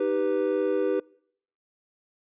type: chord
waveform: triangle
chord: Eb augmented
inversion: none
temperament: equal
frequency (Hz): 311.1 / 392 / 493.9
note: Eb4 / G4 / B4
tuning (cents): 0 / 0 / 0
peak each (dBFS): -28 / -24 / -24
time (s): 0-1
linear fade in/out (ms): 5
effects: noise-tail reverb RT60 0.7 s tail -26 dB re dry + resampled to 8000 Hz